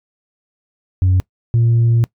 sine tone pair in turn, 92.5 / 116.54 Hz, F#2 / A#2, 0 / 0 cents, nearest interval major third, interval 400 cents, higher second, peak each -8 dBFS, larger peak neither, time 1.02-1.2 / 1.54-2.04 s, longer second, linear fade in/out 0 ms, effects noise-tail reverb RT60 0.1 s tail -24 dB re dry + tanh soft clip ceiling -8 dBFS

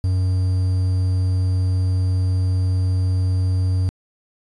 triangle tone with quantisation, 92.7 Hz, F#2, 4 cents sharp, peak -14 dBFS, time 0.04-3.89 s, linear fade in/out 0 ms, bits 7, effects resampled to 22050 Hz

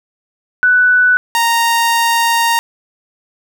sine / sawtooth tone pair in turn, 1489 / 928.8 Hz, F#6 / A#5, +11 / -7 cents, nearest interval minor sixth, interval 818 cents, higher first, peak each -7 dBFS, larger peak neither, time 0.63-1.17 / 1.35-2.59 s, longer second, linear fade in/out 0 ms, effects none

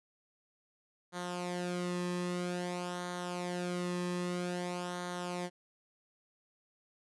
sawtooth tone with flanger, 177.8 Hz, F3, 31 cents sharp, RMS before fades -37 dBFS, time 1.12-5.5 s, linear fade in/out 50 ms, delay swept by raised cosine 0.38 to 1.38 ms, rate 0.51 Hz, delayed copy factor -0.65, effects resampled to 24000 Hz

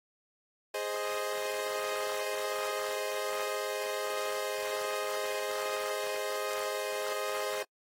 sawtooth chord, Ab major, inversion none, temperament equal, 415.3 / 523.3 / 622.3 Hz, Ab4 / C5 / Eb5, 0 / 0 / 0 cents, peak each -33 dBFS, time 0.74-7.63 s, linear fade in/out 5 ms, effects noise-tail reverb RT60 0.1 s tail -26 dB re dry + AAC 48 kbps

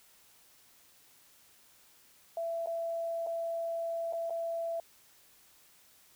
sine tone with dropouts, 668 Hz, E5, 23 cents sharp, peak -32 dBFS, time 2.37-4.8 s, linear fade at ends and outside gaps 2 ms, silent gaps 2.661-2.671 / 3.265-3.27 / 4.126-4.133 / 4.298-4.305 s, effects white hiss -62 dBFS RMS until 6.15 s

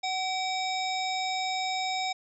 harmonic tone with a mistuned harmonic, 750 Hz, F#5, 23 cents sharp, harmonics 1 / 3 / 5 / 7 / 9 / 10, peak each -30 / -35 / -35 / -38 / -48 / -46 dBFS, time 0.03-2.13 s, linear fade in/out 10 ms, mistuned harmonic 3, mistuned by +40 cents, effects none

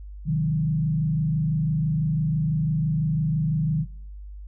sine tone with frequency modulation, 155.56 Hz, D#3, in tune, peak -20 dBFS, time 0.25-3.86 s, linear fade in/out 50 ms, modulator 26 Hz, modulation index 0.81, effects noise-tail reverb RT60 0.6 s tail -22 dB re dry + added 50 Hz sine -36 dBFS peak until 4.47 s

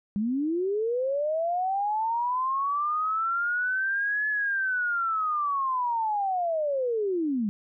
sine linear two-way sweep, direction up then down, 196.4 to 1719 to 196.4 Hz, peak -24 dBFS, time 0.16-7.49 s, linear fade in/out 0 ms, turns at 4.28 s, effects none

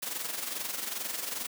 white noise with amplitude modulation, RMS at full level -33 dBFS, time 0.02-1.47 s, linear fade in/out 10 ms, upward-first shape sine, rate 22.4 Hz, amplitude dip 60%, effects high-pass 200 Hz 12 dB/octave

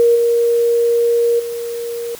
sine tone with level steps, 470.2 Hz, A#4, 15 cents sharp, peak -8 / -11 / -21 dBFS, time 0-2.15 s, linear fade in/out 0 ms, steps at 0.15 / 1.39 s, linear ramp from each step 10 ms, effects white hiss -36 dBFS RMS until 2.19 s

